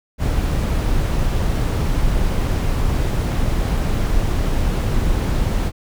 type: noise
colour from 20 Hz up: brown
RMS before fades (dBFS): -18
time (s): 0.18-5.72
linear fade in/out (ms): 50
effects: none